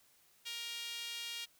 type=tone with high-pass filter; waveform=sawtooth; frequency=468.5 Hz; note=A#4; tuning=9 cents sharp; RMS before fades=-43 dBFS; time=0.45-1.46 s; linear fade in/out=20 ms; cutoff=3000 Hz; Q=2.5; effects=white hiss -68 dBFS RMS until 1.59 s